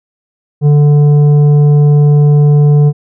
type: tone with tanh clipping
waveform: triangle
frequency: 146.83 Hz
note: D3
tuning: in tune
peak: -5 dBFS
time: 0.61-2.93 s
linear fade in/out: 50 ms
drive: 12 dB
effects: none